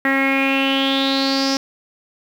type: tone with low-pass filter sweep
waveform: sawtooth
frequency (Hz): 271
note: C#4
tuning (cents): -39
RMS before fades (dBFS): -18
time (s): 0.05-1.57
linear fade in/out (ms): 2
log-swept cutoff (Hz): 1900 to 5400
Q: 7.7
effects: 7-bit